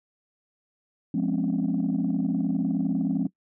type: chord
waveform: sine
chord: Db major seventh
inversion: first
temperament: equal with one note detuned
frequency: 174.61 / 207.7 / 257.4 / 277.2 Hz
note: F3 / Ab3 / C4 / Db4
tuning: 0 / 0 / -28 / 0 cents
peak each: -27 dBFS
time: 1.14-3.27 s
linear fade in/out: 5 ms
effects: noise-tail reverb RT60 0.1 s tail -20 dB re dry + tanh soft clip ceiling -17 dBFS